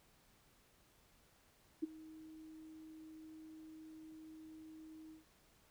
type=tone with ADSR envelope; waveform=sine; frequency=315.5 Hz; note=D#4; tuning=24 cents sharp; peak=-32 dBFS; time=1.82-5.25 s; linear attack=16 ms; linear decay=18 ms; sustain=-20 dB; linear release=140 ms; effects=pink hiss -70 dBFS RMS until 5.7 s

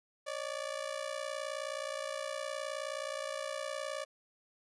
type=ring-modulated tone; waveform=sawtooth; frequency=580 Hz; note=D5; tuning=22 cents flat; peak=-30 dBFS; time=0.26-4.05 s; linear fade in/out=20 ms; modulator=29.6 Hz; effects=resampled to 24000 Hz + 12-bit

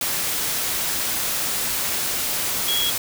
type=tone in noise; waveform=sine; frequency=3322 Hz; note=G#7; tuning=in tune; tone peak=-21 dBFS; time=2.68-2.9 s; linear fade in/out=2 ms; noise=white; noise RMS=-24 dBFS; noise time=0.01-2.98 s; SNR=0 dB; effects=none

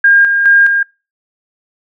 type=tone with tremolo; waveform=sine; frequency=1613 Hz; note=G6; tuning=49 cents sharp; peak=-4 dBFS; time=0.04-0.83 s; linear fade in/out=5 ms; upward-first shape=square; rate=2.4 Hz; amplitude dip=45%; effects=noise-tail reverb RT60 0.3 s tail -25 dB re dry

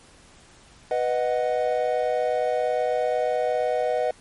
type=chord; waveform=triangle; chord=B major; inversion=none; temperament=equal; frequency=493.9 / 622.3 / 740 Hz; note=B4 / D#5 / F#5; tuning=0 / 0 / 0 cents; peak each=-23 / -23 / -25 dBFS; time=0.91-4.11 s; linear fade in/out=2 ms; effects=pink hiss -52 dBFS RMS until 4.2 s + MP3 48 kbps

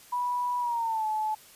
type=tone with pitch glide; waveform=sine; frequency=980 to 863.1 Hz; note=B5 to A5; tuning=-14 to -34 cents; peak=-26 dBFS; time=0.12-1.35 s; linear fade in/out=10 ms; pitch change=-220 cents; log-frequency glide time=0.59-1.06 s; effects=white hiss -53 dBFS RMS until 1.55 s + resampled to 32000 Hz

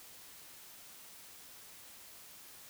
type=silence; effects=white hiss -54 dBFS RMS until 2.69 s

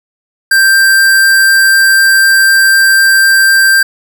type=tone; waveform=square; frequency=1576 Hz; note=G6; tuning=9 cents sharp; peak=-5 dBFS; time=0.51-3.83 s; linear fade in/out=5 ms; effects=none

